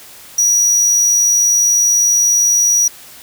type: tone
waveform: square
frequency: 5800 Hz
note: F#8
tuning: 35 cents flat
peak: -10 dBFS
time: 0.38-2.88 s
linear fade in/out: 5 ms
effects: white hiss -38 dBFS RMS until 3.22 s